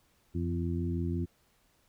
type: harmonic tone with a mistuned harmonic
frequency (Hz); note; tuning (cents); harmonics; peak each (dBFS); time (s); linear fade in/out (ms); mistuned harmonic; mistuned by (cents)
85.8; F2; -30; 1 / 2 / 3 / 4; -32 / -35 / -37 / -38; 0.34-1.26; 20; 1; +55
effects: pink hiss -69 dBFS RMS until 1.88 s